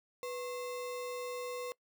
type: tone with sample-and-hold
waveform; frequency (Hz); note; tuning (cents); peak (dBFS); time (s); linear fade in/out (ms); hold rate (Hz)
sine; 493.9; B4; 0; -37; 0.23-1.72; 0; 1575
effects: noise-tail reverb RT60 0.1 s tail -22 dB re dry